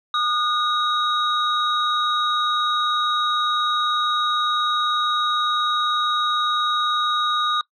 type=tone cluster; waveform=sine; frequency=1225 / 1445 / 3793 Hz; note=D#6 / F#6 / A#7; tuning=-27 / -41 / +29 cents; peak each=-20 / -29 / -23 dBFS; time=0.14-7.61 s; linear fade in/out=2 ms; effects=noise-tail reverb RT60 0.1 s tail -21 dB re dry + tanh soft clip ceiling -11 dBFS